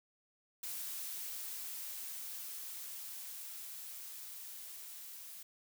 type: noise with level ramp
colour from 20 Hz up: blue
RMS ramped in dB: -42 to -50 dBFS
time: 0.63-5.43 s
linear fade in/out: 5 ms
effects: none